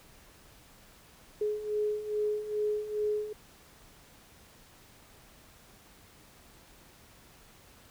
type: beating tone pair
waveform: sine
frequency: 420 / 422.4 Hz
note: G#4 / G#4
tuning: +19 / +29 cents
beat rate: 2.4 Hz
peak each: -35 / -30 dBFS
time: 1.41-3.33 s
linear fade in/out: 5 ms
effects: pink hiss -57 dBFS RMS until 7.9 s